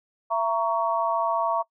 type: chord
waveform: sine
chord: A# diminished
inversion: second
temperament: just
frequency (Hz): 671.3 / 932.3 / 1118.8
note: E5 / A#5 / C#6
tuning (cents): +31 / 0 / +16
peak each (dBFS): -26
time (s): 0.3-1.63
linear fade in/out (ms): 20
effects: noise-tail reverb RT60 0.1 s tail -22 dB re dry